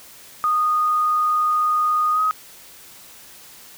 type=tone with pitch glide; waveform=sine; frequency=1234 to 1262.8 Hz; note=D#6 to D#6; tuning=-15 to +25 cents; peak=-16 dBFS; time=0.44-2.31 s; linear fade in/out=0 ms; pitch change=+40 cents; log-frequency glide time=2.13-2.2 s; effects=white hiss -44 dBFS RMS until 3.77 s